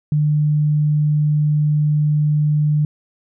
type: tone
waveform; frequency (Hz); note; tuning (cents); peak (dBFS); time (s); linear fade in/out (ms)
sine; 150; D3; +37; -13; 0.12-2.85; 2
effects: none